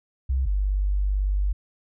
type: tone pair in turn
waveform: sine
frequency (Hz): 65.41 / 49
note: C2 / G1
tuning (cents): 0 / 0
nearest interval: perfect fourth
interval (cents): 500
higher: first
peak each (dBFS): -20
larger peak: neither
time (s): 0.29-0.46 / 0.46-1.53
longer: second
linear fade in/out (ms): 10
effects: none